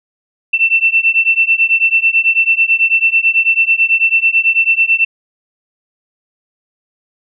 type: beating tone pair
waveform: sine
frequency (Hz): 2679 / 2688.1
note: E7 / E7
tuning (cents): +27 / +33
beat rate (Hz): 9.1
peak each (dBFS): -12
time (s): 0.53-5.05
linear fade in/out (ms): 10
effects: none